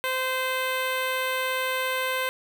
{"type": "tone with notch filter", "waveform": "10% pulse", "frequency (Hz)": 517, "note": "C5", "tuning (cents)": -21, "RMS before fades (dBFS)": -27, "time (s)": [0.04, 2.29], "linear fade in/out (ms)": 0, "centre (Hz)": 6900, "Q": 2, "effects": []}